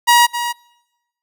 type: tone with echo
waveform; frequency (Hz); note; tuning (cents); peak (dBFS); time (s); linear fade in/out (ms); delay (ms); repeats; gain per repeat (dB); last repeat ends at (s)
sawtooth; 955; A#5; +42; -4; 0.07-0.27; 20; 260; 1; -11; 0.53
effects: noise-tail reverb RT60 1.0 s tail -25 dB re dry